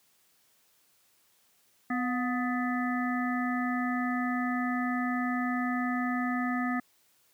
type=harmonic tone with a mistuned harmonic; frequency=250 Hz; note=B3; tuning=21 cents sharp; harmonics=1 / 3 / 5 / 7 / 8; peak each=-29 / -36 / -36 / -37 / -40 dBFS; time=1.9-6.8 s; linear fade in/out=5 ms; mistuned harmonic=3; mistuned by=-60 cents; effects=white hiss -67 dBFS RMS until 7.33 s + high-pass 80 Hz 12 dB/octave